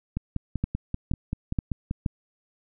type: two click trains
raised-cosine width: 5 ms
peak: -15 / -12 dBFS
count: 10 / 4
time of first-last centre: 0.17-1.911 / 0.64-2.062 s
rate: 5.17 / 2.11 Hz
effects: none